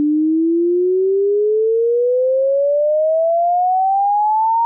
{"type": "exponential sweep", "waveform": "sine", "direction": "up", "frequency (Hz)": [293.7, 934], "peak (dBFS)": -12, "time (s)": [0, 4.65], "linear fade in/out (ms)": 0, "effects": []}